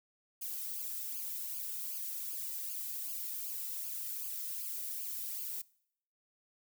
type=noise with flanger; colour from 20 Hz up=violet; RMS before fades=-40 dBFS; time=0.41-5.62 s; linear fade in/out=10 ms; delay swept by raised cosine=0.52 to 1.82 ms; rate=2.6 Hz; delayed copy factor=-0.9; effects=noise-tail reverb RT60 0.7 s tail -23 dB re dry